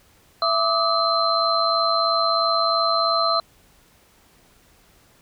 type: tone cluster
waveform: sine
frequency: 667 / 1172 / 1275 / 4108 Hz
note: E5 / D6 / D#6 / C8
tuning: +20 / -4 / +42 / -33 cents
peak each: -23 dBFS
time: 0.42-3.4 s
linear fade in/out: 2 ms
effects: pink hiss -56 dBFS RMS until 5.21 s